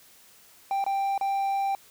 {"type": "tone with dropouts", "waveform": "triangle", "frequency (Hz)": 787, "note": "G5", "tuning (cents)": 7, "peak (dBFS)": -22, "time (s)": [0.71, 1.75], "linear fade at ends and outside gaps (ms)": 1, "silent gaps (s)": [[0.841, 0.864], [1.178, 1.211]], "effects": ["white hiss -55 dBFS RMS until 1.9 s"]}